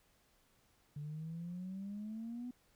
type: exponential sweep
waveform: sine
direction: up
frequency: 144.5 to 250 Hz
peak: -40 dBFS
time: 0.96-2.51 s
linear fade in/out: 5 ms
effects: tanh soft clip ceiling -37 dBFS + pink hiss -72 dBFS RMS until 2.75 s